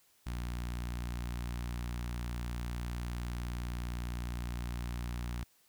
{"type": "tone with notch filter", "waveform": "sawtooth", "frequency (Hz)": 59.7, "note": "A#1", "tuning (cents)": 42, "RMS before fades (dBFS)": -38, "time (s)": [0.26, 5.44], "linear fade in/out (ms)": 10, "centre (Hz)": 480, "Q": 0.88, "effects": ["white hiss -68 dBFS RMS until 5.68 s"]}